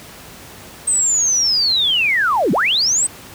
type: linear two-way sweep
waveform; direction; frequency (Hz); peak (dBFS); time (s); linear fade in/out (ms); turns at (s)
sine; down then up; 8350 to 149 to 8350; -13; 0.87-3.07; 10; 2.52
effects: pink hiss -38 dBFS RMS until 3.34 s + high-pass 60 Hz 12 dB/octave